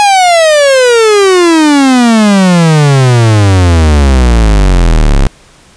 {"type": "exponential sweep", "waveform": "45% pulse", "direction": "down", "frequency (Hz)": [840, 32.69], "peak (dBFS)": -3, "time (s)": [0, 5.27], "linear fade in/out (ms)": 0, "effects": ["pink hiss -40 dBFS RMS until 5.76 s", "resampled to 22050 Hz"]}